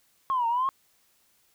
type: exponential two-way sweep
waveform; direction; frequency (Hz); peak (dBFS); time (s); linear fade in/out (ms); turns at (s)
sine; down then up; 1096 to 910 to 1096; -22; 0.3-0.69; 0; 0.47
effects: tanh soft clip ceiling -18 dBFS + white hiss -66 dBFS RMS until 1.54 s